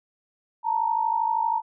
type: tone pair together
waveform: sine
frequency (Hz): 886 / 938.7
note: A5 / A#5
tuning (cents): +12 / +12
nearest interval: minor second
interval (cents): 100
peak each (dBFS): -24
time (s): 0.63-1.62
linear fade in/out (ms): 50
effects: none